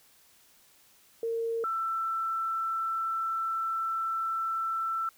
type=tone pair in turn; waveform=sine; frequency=458.2 / 1334 Hz; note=A#4 / E6; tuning=-30 / +20 cents; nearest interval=octave + perfect fifth; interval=1850 cents; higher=second; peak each=-28 dBFS; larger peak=neither; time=1.23-1.64 / 1.64-5.09 s; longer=second; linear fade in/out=2 ms; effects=white hiss -61 dBFS RMS until 5.17 s